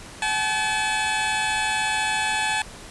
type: tone pair together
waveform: 15% pulse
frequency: 766 / 860 Hz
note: G5 / A5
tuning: -40 / -40 cents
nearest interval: major second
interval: 200 cents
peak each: -23 / -16 dBFS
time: 0.22-2.62 s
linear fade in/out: 2 ms
effects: pink hiss -41 dBFS RMS until 2.9 s + resampled to 24000 Hz